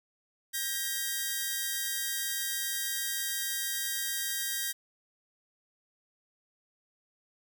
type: tone pair together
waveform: 5% pulse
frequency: 1596.9 / 1899 Hz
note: G6 / A#6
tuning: +32 / +32 cents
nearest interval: minor third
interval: 300 cents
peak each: -23 dBFS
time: 0.53-4.73 s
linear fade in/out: 20 ms
effects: none